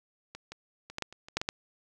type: clicks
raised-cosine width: 0.2 ms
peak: -25 / -25 / -27 / -17 / -15 / -30 / -29 / -11 / -15 / -12 dBFS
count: 10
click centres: 0.35 / 0.52 / 0.9 / 0.984 / 1.023 / 1.126 / 1.285 / 1.37 / 1.415 / 1.489 s
effects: none